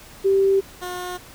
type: tone pair in turn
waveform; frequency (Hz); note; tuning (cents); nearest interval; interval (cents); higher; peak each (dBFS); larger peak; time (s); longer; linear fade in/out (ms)
sine / 15% pulse; 389.9 / 359.9; G4 / F#4; -9 / -48; minor second; 139; first; -14 / -22; first; 0.24-0.61 / 0.81-1.18; neither; 20
effects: pink hiss -44 dBFS RMS until 1.34 s